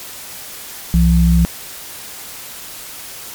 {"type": "tone pair together", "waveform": "sine", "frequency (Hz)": [64.03, 170], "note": ["C2", "F3"], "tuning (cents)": [-37, -46], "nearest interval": "octave + perfect fourth", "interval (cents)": 1691, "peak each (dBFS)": -11, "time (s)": [0.94, 1.45], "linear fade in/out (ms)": 0, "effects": ["white hiss -32 dBFS RMS until 3.34 s", "MP3 96 kbps"]}